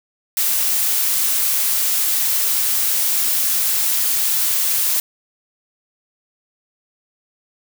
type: noise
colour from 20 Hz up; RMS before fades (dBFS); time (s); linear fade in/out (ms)
blue; -18; 0.37-5; 2
effects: none